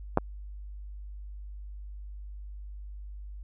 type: clicks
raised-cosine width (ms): 1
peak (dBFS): -7 / -24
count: 2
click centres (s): 0.174 / 0.184
effects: added 50 Hz sine -39 dBFS peak until 3.43 s